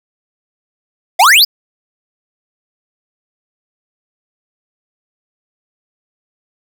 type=exponential sweep; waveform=square; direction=up; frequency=660 to 5290 Hz; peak=-5 dBFS; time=1.19-1.45 s; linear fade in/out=10 ms; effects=none